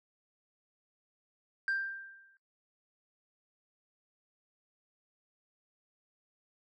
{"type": "tone with exponential decay", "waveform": "sine", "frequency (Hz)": 1581, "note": "G6", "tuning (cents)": 14, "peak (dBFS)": -25, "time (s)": [1.68, 2.37], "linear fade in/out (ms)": 1, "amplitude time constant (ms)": 150, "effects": ["noise-tail reverb RT60 0.3 s tail -20 dB re dry", "tanh soft clip ceiling -27 dBFS"]}